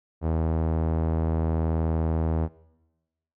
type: tone with low-pass filter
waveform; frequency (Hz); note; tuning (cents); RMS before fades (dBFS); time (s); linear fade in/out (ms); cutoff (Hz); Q
sawtooth; 80.6; E2; -38; -25; 0.21-2.49; 50; 770; 1
effects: noise-tail reverb RT60 1.0 s tail -20 dB re dry